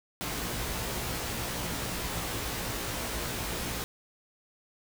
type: noise with comb filter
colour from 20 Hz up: pink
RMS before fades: -34 dBFS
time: 0.21-3.84 s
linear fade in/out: 0 ms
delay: 17 ms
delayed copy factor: +0.7
effects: none